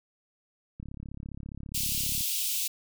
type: click train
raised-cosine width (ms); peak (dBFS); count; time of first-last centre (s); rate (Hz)
5; -28; 50; 0.8-2.208; 34.8
type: high-pass noise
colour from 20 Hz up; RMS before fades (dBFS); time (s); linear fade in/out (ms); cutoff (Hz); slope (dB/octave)
white; -30; 1.74-2.68; 10; 2600; 48
effects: none